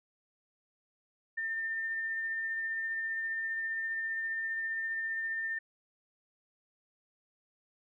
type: tone with tremolo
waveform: sine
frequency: 1803 Hz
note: A6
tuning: 42 cents sharp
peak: -31 dBFS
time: 1.37-5.59 s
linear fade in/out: 10 ms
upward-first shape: triangle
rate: 15 Hz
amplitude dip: 25%
effects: none